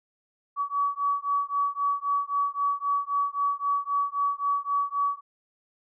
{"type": "beating tone pair", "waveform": "sine", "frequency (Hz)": [1135, 1138.8], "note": ["C#6", "C#6"], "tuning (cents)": [41, 46], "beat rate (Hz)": 3.8, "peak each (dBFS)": -27, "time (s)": [0.56, 5.21], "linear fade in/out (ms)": 50, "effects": []}